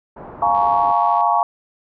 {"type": "low-pass noise", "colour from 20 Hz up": "white", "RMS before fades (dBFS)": -36, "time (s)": [0.16, 0.92], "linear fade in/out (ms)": 10, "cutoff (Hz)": 1000, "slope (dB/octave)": 24}
{"type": "chord", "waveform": "sine", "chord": "Bb minor seventh", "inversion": "second", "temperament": "just", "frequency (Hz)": [699.2, 839.1, 932.3, 1118.8], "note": ["F5", "Ab5", "Bb5", "Db6"], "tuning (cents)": [2, 18, 0, 16], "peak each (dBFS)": -19, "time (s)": [0.42, 1.43], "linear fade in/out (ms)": 2}
{"type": "click train", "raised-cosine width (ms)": 0.3, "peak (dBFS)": -26, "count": 50, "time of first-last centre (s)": [0.55, 1.208], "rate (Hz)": 74.5}
{"effects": []}